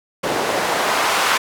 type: noise with band-pass filter sweep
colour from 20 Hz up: white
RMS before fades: -19 dBFS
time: 0.23-1.38 s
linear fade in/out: 10 ms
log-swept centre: 430 to 1200 Hz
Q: 0.95
effects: none